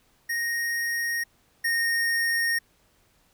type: tone pair in turn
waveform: square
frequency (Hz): 1864.7 / 1850.8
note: A#6 / A#6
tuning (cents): 0 / -13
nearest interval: unison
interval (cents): 13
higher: first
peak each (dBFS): -26 / -23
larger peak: second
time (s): 0.29-1.24 / 1.64-2.59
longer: neither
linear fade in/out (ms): 10
effects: pink hiss -64 dBFS RMS until 3.33 s